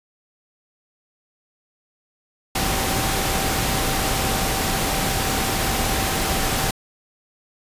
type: tone in noise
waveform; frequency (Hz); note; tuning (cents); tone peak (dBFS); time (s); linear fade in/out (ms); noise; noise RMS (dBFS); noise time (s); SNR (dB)
sine; 774; G5; -22; -30; 2.55-6.71; 5; pink; -22; 2.55-6.71; -11
effects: resampled to 32000 Hz